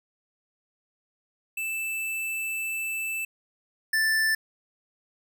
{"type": "tone pair in turn", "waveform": "square", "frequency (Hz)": [2643, 1764], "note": ["E7", "A6"], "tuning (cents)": [4, 4], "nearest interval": "perfect fifth", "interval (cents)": 700, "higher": "first", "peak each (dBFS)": [-29, -22], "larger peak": "second", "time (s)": [[1.57, 3.25], [3.93, 4.35]], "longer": "first", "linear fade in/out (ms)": 5, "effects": []}